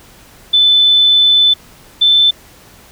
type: tone pair in turn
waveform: sine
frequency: 3512 / 3531 Hz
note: A7 / A7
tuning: -4 / +5 cents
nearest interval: unison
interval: 9 cents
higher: second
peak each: -6 dBFS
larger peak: neither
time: 0.53-1.54 / 2.01-2.31 s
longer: first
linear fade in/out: 10 ms
effects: pink hiss -42 dBFS RMS until 2.91 s